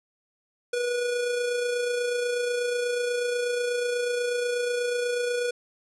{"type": "tone with amplitude modulation", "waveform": "square", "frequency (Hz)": 486.2, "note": "B4", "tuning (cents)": -27, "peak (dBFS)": -24, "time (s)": [0.73, 5.51], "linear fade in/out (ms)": 5, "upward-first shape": "sine", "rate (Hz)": 28.2, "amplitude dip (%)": 35, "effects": ["resampled to 24000 Hz"]}